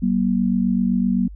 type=tone pair together; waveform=sine; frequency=189.43 / 237.2 Hz; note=F#3 / A#3; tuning=+41 / +30 cents; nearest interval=major third; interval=389 cents; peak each=-19 dBFS; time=0.02-1.28 s; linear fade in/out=10 ms; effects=added 50 Hz sine -34 dBFS peak until 1.35 s